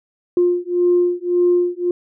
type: beating tone pair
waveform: sine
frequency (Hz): 352.7 / 354.5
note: F4 / F4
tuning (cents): +17 / +26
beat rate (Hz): 1.8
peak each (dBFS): -16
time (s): 0.37-1.91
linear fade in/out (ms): 2
effects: tanh soft clip ceiling -6 dBFS